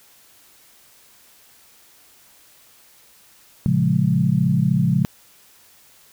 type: chord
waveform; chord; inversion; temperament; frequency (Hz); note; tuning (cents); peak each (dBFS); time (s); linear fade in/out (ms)
sine; Bb minor seventh; none; equal with one note detuned; 114.94 / 138.59 / 174.61 / 207.7; Bb2 / Db3 / F3 / Ab3; -24 / 0 / 0 / 0; -24 / -19 / -19 / -23; 3.66-5.05; 0
effects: white hiss -52 dBFS RMS until 6.12 s